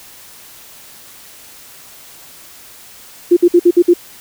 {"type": "tone bursts", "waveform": "sine", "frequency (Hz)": 349.2, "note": "F4", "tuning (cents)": 0, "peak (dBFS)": -4, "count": 6, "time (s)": [3.31, 3.938], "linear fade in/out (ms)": 10, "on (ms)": 58, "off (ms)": 56, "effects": ["white hiss -39 dBFS RMS until 4.2 s"]}